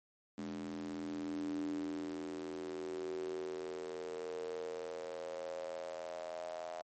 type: tone with high-pass filter sweep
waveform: square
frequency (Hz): 41.69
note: E1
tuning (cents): +20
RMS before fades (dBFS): -42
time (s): 0.38-6.82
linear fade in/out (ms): 0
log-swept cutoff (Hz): 240 to 660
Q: 8.5
effects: MP3 32 kbps